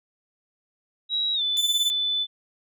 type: tone with pitch glide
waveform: sine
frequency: 3863 to 3502 Hz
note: B7 to A7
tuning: -39 to -9 cents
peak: -22 dBFS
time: 1.09-2.27 s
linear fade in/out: 50 ms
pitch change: -170 cents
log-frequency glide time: 1.34-1.42 s
type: tone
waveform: sawtooth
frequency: 3520 Hz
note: A7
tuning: in tune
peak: -22 dBFS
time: 1.57-1.9 s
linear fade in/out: 0 ms
effects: none